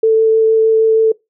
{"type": "tone with vibrato", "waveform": "sine", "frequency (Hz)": 443.6, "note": "A4", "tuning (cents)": 14, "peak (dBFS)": -7, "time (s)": [0.03, 1.12], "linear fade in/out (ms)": 5, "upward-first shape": "triangle", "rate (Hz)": 6.4, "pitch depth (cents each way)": 9, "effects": ["noise-tail reverb RT60 0.2 s tail -23 dB re dry"]}